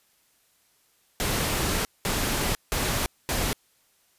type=noise bursts at uneven times; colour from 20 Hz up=pink; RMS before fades=-26 dBFS; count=4; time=1.2-1.85 / 2.05-2.55 / 2.72-3.06 / 3.29-3.53 s; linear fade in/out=0 ms; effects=white hiss -65 dBFS RMS until 4.18 s + resampled to 32000 Hz